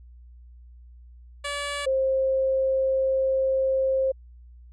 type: tone pair in turn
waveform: 10% pulse / sine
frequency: 574 / 530.5 Hz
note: D5 / C5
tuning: -40 / +24 cents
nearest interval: minor second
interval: 136 cents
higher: first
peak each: -20 dBFS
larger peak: neither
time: 1.44-1.86 / 1.86-4.12 s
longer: second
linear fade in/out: 10 ms
effects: added 60 Hz sine -45 dBFS peak until 4.72 s + resampled to 22050 Hz